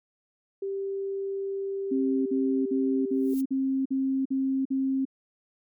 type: tone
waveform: sine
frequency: 392 Hz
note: G4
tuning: in tune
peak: -28 dBFS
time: 0.62-3.34 s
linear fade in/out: 5 ms
type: tone bursts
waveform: sine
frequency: 267.1 Hz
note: C4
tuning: 36 cents sharp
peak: -23 dBFS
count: 8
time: 1.91-5.053 s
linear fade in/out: 10 ms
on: 350 ms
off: 49 ms
type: noise with exponential growth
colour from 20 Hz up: violet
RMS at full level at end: -39 dBFS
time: 3.1-3.41 s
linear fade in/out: 5 ms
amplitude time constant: 66 ms
effects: MP3 96 kbps